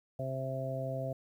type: harmonic tone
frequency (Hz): 132.4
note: C3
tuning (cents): +21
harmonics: 1 / 2 / 3 / 4 / 5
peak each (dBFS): -37 / -45 / -48 / -40 / -38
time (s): 0.19-1.13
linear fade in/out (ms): 5
effects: 11-bit